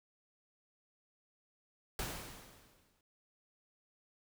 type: noise with exponential decay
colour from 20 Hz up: pink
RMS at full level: -38 dBFS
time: 1.99-3.01 s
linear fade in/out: 2 ms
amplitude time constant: 220 ms
effects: none